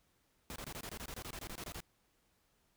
pink noise bursts, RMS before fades -45 dBFS, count 16, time 0.5-1.804 s, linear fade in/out 0 ms, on 59 ms, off 24 ms, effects pink hiss -75 dBFS RMS until 2.76 s

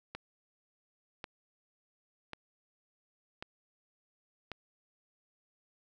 click train, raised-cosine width 0.3 ms, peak -24 dBFS, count 5, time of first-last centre 0.15-4.517 s, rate 0.916 Hz, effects none

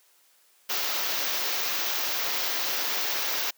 white band-stop noise, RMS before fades -28 dBFS, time 0.69-3.51 s, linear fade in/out 10 ms, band 6400 to 14000 Hz, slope 48 dB/octave, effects white hiss -62 dBFS RMS until 3.57 s + high-pass 400 Hz 12 dB/octave

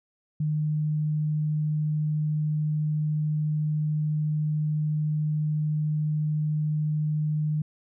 sine tone, 152.3 Hz, D#3, 37 cents flat, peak -23 dBFS, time 0.4-7.62 s, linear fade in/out 5 ms, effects none

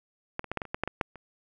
clicks, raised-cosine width 0.5 ms, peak -15 / -25 / -16 / -14 / -18 / -29 / -15 / -12 / -16 / -10 / -30 dBFS, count 11, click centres 0.394 / 0.443 / 0.516 / 0.573 / 0.618 / 0.653 / 0.745 / 0.836 / 0.876 / 1.012 / 1.157 s, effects none

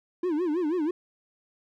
triangle tone with vibrato, 329.6 Hz, E4, in tune, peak -22 dBFS, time 0.23-0.91 s, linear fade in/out 5 ms, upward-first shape sine, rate 6.2 Hz, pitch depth 200 cents each way, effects none

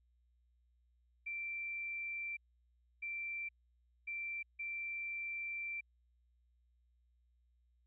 sine tone bursts at uneven times, 2349 Hz, D7, in tune, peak -39 dBFS, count 4, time 1.26-2.37 / 3.02-3.49 / 4.07-4.43 / 4.59-5.81 s, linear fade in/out 10 ms, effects added 60 Hz sine -70 dBFS peak until 7.86 s

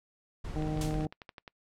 brown noise, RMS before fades -37 dBFS, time 0.44-1.06 s, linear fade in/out 10 ms
harmonic tone, 154.1 Hz, D#3, 16 cents flat, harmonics 1 / 2 / 3 / 4 / 5, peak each -33 / -35 / -41 / -45 / -43 dBFS, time 0.56-1.07 s, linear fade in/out 0 ms
clicks, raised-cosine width 0.3 ms, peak -29 dBFS, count 11, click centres 0.623 / 0.774 / 0.849 / 0.909 / 0.942 / 1.008 / 1.125 / 1.218 / 1.292 / 1.382 / 1.478 s
white noise with exponential decay, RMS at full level -35 dBFS, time 0.81-1.06 s, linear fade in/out 2 ms, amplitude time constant 53 ms
effects noise-tail reverb RT60 0.1 s tail -25 dB re dry + low-pass 9000 Hz 12 dB/octave

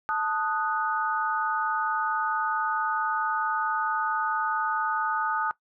sine chord, D# diminished, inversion second, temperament equal, 880 / 1244.5 / 1480 Hz, A5 / D#6 / F#6, 0 / 0 / 0 cents, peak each -29 / -28 / -30 dBFS, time 0.09-5.51 s, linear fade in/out 0 ms, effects noise-tail reverb RT60 0.1 s tail -18 dB re dry

